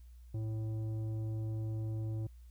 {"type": "tone with tanh clipping", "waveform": "sine", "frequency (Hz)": 110, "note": "A2", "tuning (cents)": 0, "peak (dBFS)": -36, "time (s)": [0.34, 2.27], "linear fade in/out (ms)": 5, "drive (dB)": 10, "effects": ["added 60 Hz sine -51 dBFS peak until 2.5 s", "white hiss -74 dBFS RMS until 2.5 s"]}